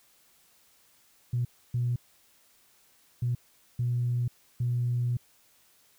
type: tone bursts at uneven times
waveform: sine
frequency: 121.6 Hz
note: B2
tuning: 26 cents flat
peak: -24 dBFS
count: 5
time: 1.33-1.45 / 1.74-1.96 / 3.22-3.35 / 3.79-4.28 / 4.6-5.17 s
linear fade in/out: 5 ms
effects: tanh soft clip ceiling -20 dBFS + white hiss -63 dBFS RMS until 5.98 s